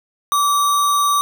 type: tone with sample-and-hold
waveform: sine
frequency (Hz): 1159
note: D6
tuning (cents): -23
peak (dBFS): -13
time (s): 0.32-1.21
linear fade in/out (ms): 0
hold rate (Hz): 4900
effects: none